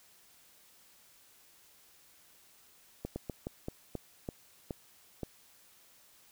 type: slowing click train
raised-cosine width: 2 ms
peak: -23 dBFS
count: 9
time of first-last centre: 3.05-5.233 s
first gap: 110 ms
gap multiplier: 1.25
effects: white hiss -62 dBFS RMS until 6.31 s